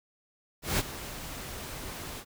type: noise with ADSR envelope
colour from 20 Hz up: pink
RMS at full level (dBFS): -26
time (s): 0.62-2.25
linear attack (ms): 170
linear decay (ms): 29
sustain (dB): -14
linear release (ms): 64
effects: none